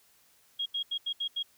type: tone bursts at uneven times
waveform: sine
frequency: 3276 Hz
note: G#7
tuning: 24 cents flat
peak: -29 dBFS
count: 6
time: 0.59-0.66 / 0.74-0.83 / 0.91-0.98 / 1.06-1.13 / 1.2-1.28 / 1.36-1.43 s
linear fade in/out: 10 ms
effects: white hiss -64 dBFS RMS until 1.57 s

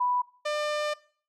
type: tone pair in turn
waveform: sine / sawtooth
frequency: 987.8 / 598.7 Hz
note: B5 / D5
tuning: 0 / +33 cents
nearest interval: major sixth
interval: 867 cents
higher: first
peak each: -23 dBFS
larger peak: neither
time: 0-0.22 / 0.45-0.94 s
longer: second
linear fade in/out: 10 ms
effects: noise-tail reverb RT60 0.5 s tail -20 dB re dry + low-pass 6000 Hz 12 dB/octave

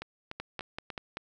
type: two click trains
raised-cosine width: 0.3 ms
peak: -22 / -20 dBFS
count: 4 / 5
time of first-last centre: 0.02-0.902 / 0.4-1.171 s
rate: 3.4 / 5.19 Hz
effects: none

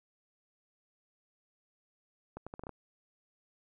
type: accelerating click train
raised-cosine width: 1 ms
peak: -28 dBFS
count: 7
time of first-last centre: 2.37-2.693 s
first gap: 96 ms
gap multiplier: 0.76
effects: none

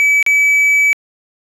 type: tone with dropouts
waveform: triangle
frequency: 2292 Hz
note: D7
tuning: 43 cents flat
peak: -7 dBFS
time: 0-0.93 s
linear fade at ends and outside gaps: 0 ms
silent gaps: 0.227-0.264 s
effects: resampled to 32000 Hz

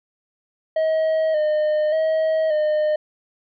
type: tone with vibrato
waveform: triangle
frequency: 622.3 Hz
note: D#5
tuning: in tune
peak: -15 dBFS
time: 0.76-2.96 s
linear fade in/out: 5 ms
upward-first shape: square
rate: 0.86 Hz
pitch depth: 36 cents each way
effects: resampled to 11025 Hz

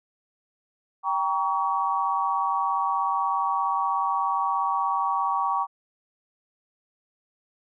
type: chord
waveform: sine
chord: G diminished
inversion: none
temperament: just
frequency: 784 / 940.8 / 1128.9 Hz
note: G5 / Bb5 / Db6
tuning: 0 / +16 / +31 cents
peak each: -28 / -27 / -25 dBFS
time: 1.03-5.67 s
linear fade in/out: 50 ms
effects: none

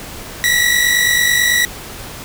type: tone pair together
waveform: sawtooth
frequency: 1906 / 1955.1 Hz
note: A#6 / B6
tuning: +38 / -18 cents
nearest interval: unison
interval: 44 cents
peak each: -12 / -10 dBFS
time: 0.44-1.65 s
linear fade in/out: 0 ms
effects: pink hiss -31 dBFS RMS until 2.24 s

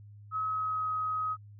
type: tone with pitch glide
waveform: sine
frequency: 1280 to 1263.8 Hz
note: D#6 to D#6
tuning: +49 to +27 cents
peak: -29 dBFS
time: 0.31-1.37 s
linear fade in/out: 50 ms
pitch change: -22 cents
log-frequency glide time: 0.45-0.91 s
effects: added 103 Hz sine -48 dBFS peak until 1.59 s

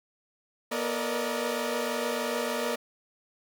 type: tone cluster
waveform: sawtooth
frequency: 241 / 452.1 / 478.7 / 580 / 623 Hz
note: B3 / A4 / A#4 / D5 / D#5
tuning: -42 / +47 / +46 / -22 / +2 cents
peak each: -31 dBFS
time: 0.71-2.76 s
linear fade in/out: 10 ms
effects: none

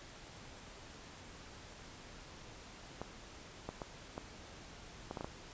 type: clicks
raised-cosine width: 1 ms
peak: -26 dBFS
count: 8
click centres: 3.016 / 3.69 / 3.818 / 4.179 / 5.111 / 5.172 / 5.209 / 5.245 s
effects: pink hiss -53 dBFS RMS until 5.53 s + resampled to 16000 Hz

